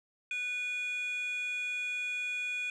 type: tone with frequency modulation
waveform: sine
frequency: 2452 Hz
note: D#7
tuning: 26 cents flat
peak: -30 dBFS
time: 0.31-2.7 s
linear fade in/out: 2 ms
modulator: 956 Hz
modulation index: 0.37
effects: tanh soft clip ceiling -31 dBFS